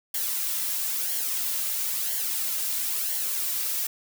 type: noise with flanger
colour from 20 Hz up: blue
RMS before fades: -28 dBFS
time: 0.14-3.87 s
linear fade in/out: 5 ms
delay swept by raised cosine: 0.79 to 2.79 ms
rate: 1 Hz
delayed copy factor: -0.55
effects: none